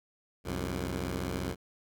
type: tone pair together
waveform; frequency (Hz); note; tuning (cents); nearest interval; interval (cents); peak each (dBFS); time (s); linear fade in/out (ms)
10% pulse; 65.41 / 90.44; C2 / F#2; 0 / -39; tritone; 561; -27; 0.44-1.56; 50
effects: none